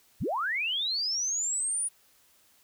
sine linear sweep, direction up, 34.65 to 9750 Hz, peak -27 dBFS, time 0.2-1.89 s, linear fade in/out 20 ms, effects white hiss -63 dBFS RMS until 2.63 s

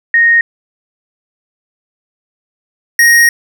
sine / square tone pair in turn, 1860 / 1871.9 Hz, A#6 / A#6, -4 / +7 cents, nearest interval unison, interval 11 cents, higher second, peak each -5 dBFS, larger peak neither, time 0.14-0.41 / 2.99-3.29 s, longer second, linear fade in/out 2 ms, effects none

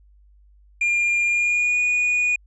triangle tone with pitch glide, 2405 to 2457 Hz, D7 to D#7, +41 to -22 cents, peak -16 dBFS, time 0.81-2.36 s, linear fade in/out 5 ms, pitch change +37 cents, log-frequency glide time 1.27-1.79 s, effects added 50 Hz sine -50 dBFS peak until 2.46 s + resampled to 22050 Hz

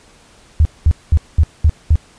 sine tone bursts, 77.78 Hz, D#2, in tune, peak -6 dBFS, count 6, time 0.6-1.956 s, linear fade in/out 0 ms, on 51 ms, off 210 ms, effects pink hiss -47 dBFS RMS until 2.18 s + resampled to 22050 Hz

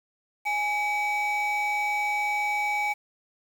triangle tone pair together, 830.6 / 2277 Hz, G#5 / C#7, 0 / +46 cents, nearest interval octave + perfect fourth, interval 1746 cents, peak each -24 dBFS, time 0.45-2.94 s, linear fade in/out 20 ms, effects tanh soft clip ceiling -19 dBFS + 8-bit

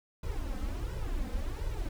brown noise with flanger, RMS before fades -34 dBFS, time 0.23-1.89 s, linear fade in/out 5 ms, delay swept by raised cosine 2 to 3.9 ms, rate 1.4 Hz, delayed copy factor +0.95, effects none

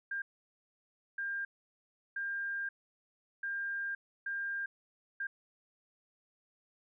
sine tone bursts at uneven times, 1600 Hz, G6, 35 cents sharp, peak -34 dBFS, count 6, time 0.11-0.22 / 1.18-1.45 / 2.16-2.69 / 3.43-3.95 / 4.26-4.66 / 5.2-5.27 s, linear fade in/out 5 ms, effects none

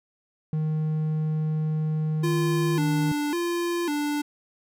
triangle tone, 155.5 Hz, D#3, 1 cent flat, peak -21 dBFS, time 0.53-3.12 s, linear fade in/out 2 ms
square tone with vibrato, 318.4 Hz, D#4, 40 cents sharp, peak -25 dBFS, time 2.23-4.22 s, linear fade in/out 10 ms, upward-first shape square, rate 0.91 Hz, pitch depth 140 cents each way
effects none

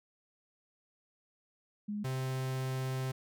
sine / 45% pulse tone pair in turn, 207.7 / 130.84 Hz, G#3 / C3, 0 / 0 cents, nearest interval minor sixth, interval 800 cents, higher first, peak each -34 / -33 dBFS, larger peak second, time 1.88-2.04 / 2.04-3.12 s, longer second, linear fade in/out 10 ms, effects none

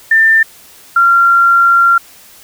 sine tone pair in turn, 1790 / 1378.6 Hz, A6 / F6, +29 / -23 cents, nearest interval perfect fourth, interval 452 cents, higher first, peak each -5 dBFS, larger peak neither, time 0.11-0.43 / 0.96-1.98 s, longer second, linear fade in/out 5 ms, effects white hiss -40 dBFS RMS until 2.43 s

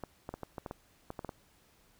clicks, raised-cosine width 1 ms, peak -25 dBFS, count 11, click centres 0.037 / 0.291 / 0.34 / 0.433 / 0.582 / 0.662 / 0.711 / 1.104 / 1.192 / 1.247 / 1.292 s, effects pink hiss -66 dBFS RMS until 1.99 s

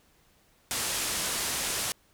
white low-pass noise, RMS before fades -31 dBFS, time 0.71-1.92 s, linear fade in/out 0 ms, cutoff 11000 Hz, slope 24 dB/octave, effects pink hiss -64 dBFS RMS until 2.13 s

